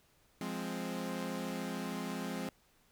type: chord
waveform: sawtooth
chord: F minor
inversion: none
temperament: equal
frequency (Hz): 174.61 / 207.7 / 261.6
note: F3 / Ab3 / C4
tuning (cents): 0 / 0 / 0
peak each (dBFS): -38 / -37 / -37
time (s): 0.41-2.49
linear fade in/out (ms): 2
effects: pink hiss -69 dBFS RMS until 2.91 s